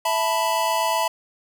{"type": "chord", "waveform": "square", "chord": "E suspended fourth", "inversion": "none", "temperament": "equal", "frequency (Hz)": [659.3, 880, 987.8], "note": ["E5", "A5", "B5"], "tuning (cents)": [0, 0, 0], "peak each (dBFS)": [-26, -25, -24], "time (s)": [0.05, 1.08], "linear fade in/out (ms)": 5, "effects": []}